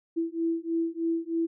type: beating tone pair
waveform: sine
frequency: 329.6 / 332.8 Hz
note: E4 / E4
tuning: 0 / +17 cents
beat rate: 3.2 Hz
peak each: -29 dBFS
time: 0.16-1.47 s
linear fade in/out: 20 ms
effects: none